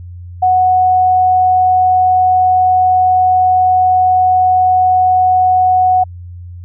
sine tone, 738 Hz, F#5, 5 cents flat, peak -7 dBFS, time 0.42-6.04 s, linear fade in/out 10 ms, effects added 88 Hz sine -27 dBFS peak until 6.64 s

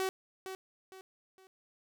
sawtooth tone with echo, 378.8 Hz, F#4, 41 cents sharp, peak -27 dBFS, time 0-0.09 s, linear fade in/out 0 ms, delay 460 ms, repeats 3, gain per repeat -9 dB, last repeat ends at 1.47 s, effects none

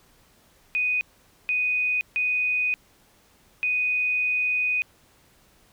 sine tone bursts at uneven times, 2489 Hz, D#7, in tune, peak -21 dBFS, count 4, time 0.75-1.01 / 1.49-2.01 / 2.16-2.74 / 3.63-4.82 s, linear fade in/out 0 ms, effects pink hiss -59 dBFS RMS until 5.72 s

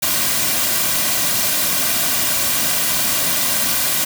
white noise with comb filter, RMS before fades -18 dBFS, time 0.02-4.05 s, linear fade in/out 10 ms, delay 2.3 ms, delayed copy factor -0.55, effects none

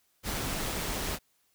pink noise with amplitude modulation, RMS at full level -32 dBFS, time 0.23-1.19 s, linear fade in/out 50 ms, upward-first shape sine, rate 151 Hz, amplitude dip 25%, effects white hiss -71 dBFS RMS until 1.54 s

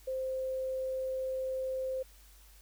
sine tone, 522 Hz, C5, 4 cents flat, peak -32 dBFS, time 0.07-2.03 s, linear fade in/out 10 ms, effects added 50 Hz sine -56 dBFS peak until 2.61 s + white hiss -61 dBFS RMS until 2.61 s

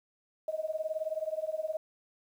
sine tone with tremolo, 629 Hz, D#5, 19 cents sharp, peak -27 dBFS, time 0.48-1.77 s, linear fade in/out 2 ms, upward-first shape triangle, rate 19 Hz, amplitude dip 100%, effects 10-bit

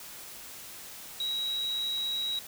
sine tone in noise, 3853 Hz, B7, 44 cents flat, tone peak -29 dBFS, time 1.2-2.39 s, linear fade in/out 2 ms, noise white, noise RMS -45 dBFS, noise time 0-2.47 s, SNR +13 dB, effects none

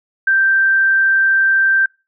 sine tone, 1568 Hz, G6, in tune, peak -10 dBFS, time 0.27-1.86 s, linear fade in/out 5 ms, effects noise-tail reverb RT60 0.3 s tail -26 dB re dry

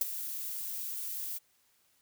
violet noise with ADSR envelope, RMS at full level -25 dBFS, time 0.01-1.39 s, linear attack 5 ms, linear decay 19 ms, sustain -13 dB, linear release 22 ms, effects white hiss -70 dBFS RMS until 2.01 s

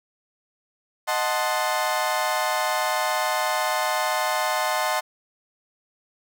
30% pulse chord, D# diminished seventh, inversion none, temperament equal, 622.3 / 740 / 880 / 1046.5 Hz, D#5 / F#5 / A5 / C6, 0 / 0 / 0 / 0 cents, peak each -25 dBFS, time 1.07-5.01 s, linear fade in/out 20 ms, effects none

